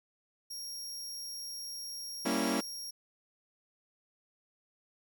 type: tone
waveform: sawtooth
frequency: 5588 Hz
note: F8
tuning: in tune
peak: -37 dBFS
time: 0.5-2.91 s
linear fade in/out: 10 ms
type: chord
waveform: sawtooth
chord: G diminished seventh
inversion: none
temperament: equal with one note detuned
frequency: 195.09 / 233.1 / 277.2 / 329.6 Hz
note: G3 / Bb3 / Db4 / Fb4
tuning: -8 / 0 / 0 / 0 cents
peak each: -33 / -30 / -30 / -32 dBFS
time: 2.25-2.61 s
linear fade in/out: 10 ms
effects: none